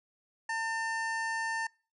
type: harmonic tone with a mistuned harmonic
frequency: 900 Hz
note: A5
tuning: 39 cents sharp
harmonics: 1 / 2 / 3 / 5 / 6 / 7 / 8 / 9 / 10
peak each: -35 / -33 / -48 / -49 / -52 / -51 / -55 / -56 / -53 dBFS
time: 0.49-1.67 s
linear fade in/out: 5 ms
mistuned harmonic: 10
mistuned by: +55 cents
effects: noise-tail reverb RT60 0.4 s tail -26 dB re dry